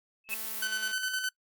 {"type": "tone with exponential growth", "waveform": "sine", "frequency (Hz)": 2600, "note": "E7", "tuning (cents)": -24, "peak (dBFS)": -27, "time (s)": [0.24, 0.34], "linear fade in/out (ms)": 2, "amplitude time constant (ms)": 20}
{"type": "click train", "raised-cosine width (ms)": 0.2, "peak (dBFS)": -30, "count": 138, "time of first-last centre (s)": [0.29, 0.916], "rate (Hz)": 219}
{"type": "noise", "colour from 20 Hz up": "violet", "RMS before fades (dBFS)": -36, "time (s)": [0.29, 0.66], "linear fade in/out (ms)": 20}
{"type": "tone with tremolo", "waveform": "sawtooth", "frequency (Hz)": 1516, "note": "F#6", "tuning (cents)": 42, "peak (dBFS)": -25, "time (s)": [0.62, 1.29], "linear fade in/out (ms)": 5, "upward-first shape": "square", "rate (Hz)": 9.7, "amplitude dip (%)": 45}
{"effects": ["noise-tail reverb RT60 0.1 s tail -23 dB re dry", "Opus 48 kbps"]}